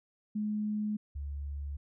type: tone pair in turn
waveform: sine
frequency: 211.3 / 71.25 Hz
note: G#3 / C#2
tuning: +30 / +48 cents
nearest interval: octave + perfect fifth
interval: 1882 cents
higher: first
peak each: -30 / -35 dBFS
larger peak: first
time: 0.35-0.97 / 1.15-1.77 s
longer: neither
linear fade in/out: 10 ms
effects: none